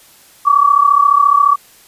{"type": "tone pair together", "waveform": "sine", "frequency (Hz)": [1127, 1161.4], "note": ["C#6", "D6"], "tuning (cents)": [28, -20], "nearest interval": "minor second", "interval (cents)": 52, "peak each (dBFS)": -10, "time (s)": [0.45, 1.56], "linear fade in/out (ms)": 20, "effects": ["white hiss -45 dBFS RMS until 1.87 s", "resampled to 32000 Hz"]}